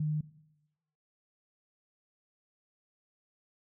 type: tone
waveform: sine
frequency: 152.4 Hz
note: D#3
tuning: 36 cents flat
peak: -28 dBFS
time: 0-0.21 s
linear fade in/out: 5 ms
effects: noise-tail reverb RT60 0.9 s tail -18 dB re dry